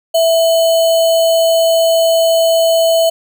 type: tone with sample-and-hold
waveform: sine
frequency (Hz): 659.3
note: E5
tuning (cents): 0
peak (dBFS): -8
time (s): 0.14-3.1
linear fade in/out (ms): 10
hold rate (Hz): 3675
effects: none